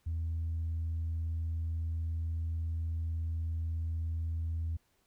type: tone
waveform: sine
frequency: 81.8 Hz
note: E2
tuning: 13 cents flat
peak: -30 dBFS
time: 0.06-4.77 s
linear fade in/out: 10 ms
effects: tanh soft clip ceiling -29 dBFS + pink hiss -73 dBFS RMS until 5.06 s